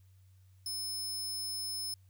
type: tone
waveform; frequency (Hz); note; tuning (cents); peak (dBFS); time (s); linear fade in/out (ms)
sawtooth; 5220; E8; -18; -33; 0.66-1.94; 2
effects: added 94 Hz sine -58 dBFS peak until 2.09 s + white hiss -75 dBFS RMS until 2.09 s